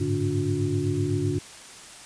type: tone cluster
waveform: sine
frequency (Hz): 99.7 / 107.6 / 144.4 / 289.9 / 360.1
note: G2 / A2 / D3 / D4 / F#4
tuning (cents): +30 / -38 / -29 / -22 / -47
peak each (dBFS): -29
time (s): 0-1.39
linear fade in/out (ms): 10
effects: white hiss -44 dBFS RMS until 2.05 s + resampled to 22050 Hz